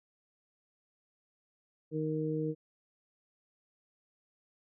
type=harmonic tone; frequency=155.56 Hz; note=D#3; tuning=in tune; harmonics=1 / 2 / 3; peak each=-35 / -35 / -35 dBFS; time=1.91-2.55 s; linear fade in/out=50 ms; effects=none